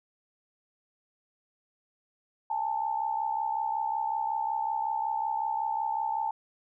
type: tone pair together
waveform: sine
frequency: 823.6 / 889 Hz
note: G#5 / A5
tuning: -15 / +18 cents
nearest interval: minor second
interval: 133 cents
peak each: -32 / -29 dBFS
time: 2.5-6.31 s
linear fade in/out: 5 ms
effects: none